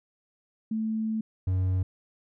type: tone pair in turn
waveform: sine / triangle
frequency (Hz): 220 / 92.93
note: A3 / F#2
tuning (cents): 0 / +8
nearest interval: octave + minor third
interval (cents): 1492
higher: first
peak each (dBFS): -26 / -21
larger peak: second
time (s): 0.71-1.21 / 1.47-1.83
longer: first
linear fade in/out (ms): 5
effects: none